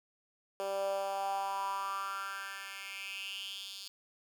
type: tone with high-pass filter sweep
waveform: 10% pulse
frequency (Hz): 196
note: G3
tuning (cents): 0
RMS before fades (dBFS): -38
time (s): 0.6-3.88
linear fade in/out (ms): 0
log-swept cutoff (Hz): 490 to 4100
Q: 5.4
effects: none